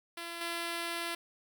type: tone with level steps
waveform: 5% pulse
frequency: 339.2 Hz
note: E4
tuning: 50 cents sharp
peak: -28 / -23 dBFS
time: 0.17-1.15 s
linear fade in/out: 5 ms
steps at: 0.41 s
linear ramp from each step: 2 ms
effects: none